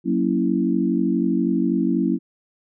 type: chord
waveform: sine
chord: F# dominant seventh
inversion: none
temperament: equal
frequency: 185 / 233.1 / 277.2 / 329.6 Hz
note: F#3 / A#3 / C#4 / E4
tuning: 0 / 0 / 0 / 0 cents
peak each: -23 dBFS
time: 0.04-2.19 s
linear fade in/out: 50 ms
effects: none